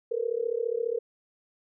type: tone with amplitude modulation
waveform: sine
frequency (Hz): 466.2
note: A#4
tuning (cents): 0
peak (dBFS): -22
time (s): 0.11-0.99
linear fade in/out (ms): 10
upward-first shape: sine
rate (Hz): 34.7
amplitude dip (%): 95
effects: none